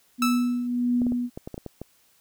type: tone with tremolo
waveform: sine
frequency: 244 Hz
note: B3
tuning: 21 cents flat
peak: -19 dBFS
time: 0.18-1.3 s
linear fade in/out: 50 ms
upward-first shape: triangle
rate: 1.6 Hz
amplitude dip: 55%
type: tone with exponential decay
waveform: sawtooth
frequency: 1313 Hz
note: E6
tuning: 7 cents flat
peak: -17 dBFS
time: 0.22-0.67 s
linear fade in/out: 2 ms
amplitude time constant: 97 ms
type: clicks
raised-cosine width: 2 ms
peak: -21 dBFS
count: 9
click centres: 1.018 / 1.067 / 1.121 / 1.375 / 1.475 / 1.543 / 1.579 / 1.663 / 1.816 s
effects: white hiss -62 dBFS RMS until 2.2 s